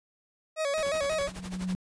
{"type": "tone with vibrato", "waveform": "40% pulse", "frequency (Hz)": 595, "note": "D5", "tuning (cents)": 22, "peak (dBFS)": -26, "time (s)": [0.56, 1.3], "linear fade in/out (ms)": 50, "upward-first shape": "square", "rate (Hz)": 5.6, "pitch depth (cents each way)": 100}
{"type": "tone with exponential growth", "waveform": "sine", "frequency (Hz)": 184, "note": "F#3", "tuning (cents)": -9, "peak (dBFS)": -26, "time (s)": [0.69, 1.75], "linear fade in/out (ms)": 0, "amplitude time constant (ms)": 230}
{"type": "noise with tremolo", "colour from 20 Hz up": "pink", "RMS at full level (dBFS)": -40, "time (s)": [0.77, 1.75], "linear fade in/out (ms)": 10, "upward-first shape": "sine", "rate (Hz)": 12, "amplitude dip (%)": 85}
{"effects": ["resampled to 22050 Hz"]}